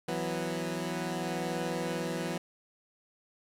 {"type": "chord", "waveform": "15% pulse", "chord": "E suspended second", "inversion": "none", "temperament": "equal", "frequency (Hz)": [164.81, 185, 246.9], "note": ["E3", "F#3", "B3"], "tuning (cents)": [0, 0, 0], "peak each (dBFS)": [-29, -30, -32], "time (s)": [0.08, 2.38], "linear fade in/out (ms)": 5, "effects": ["low-pass 12000 Hz 12 dB/octave", "10-bit"]}